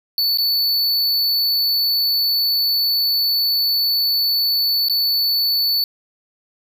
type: tone with dropouts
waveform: square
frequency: 4471 Hz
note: C#8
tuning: 14 cents sharp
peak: -16 dBFS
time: 0.18-5.84 s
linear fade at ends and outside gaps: 1 ms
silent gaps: 0.374-0.384 / 4.885-4.897 s
effects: none